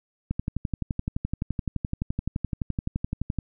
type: click train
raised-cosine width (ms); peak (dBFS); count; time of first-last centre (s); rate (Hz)
5; -14; 37; 0.31-3.387; 11.7
effects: none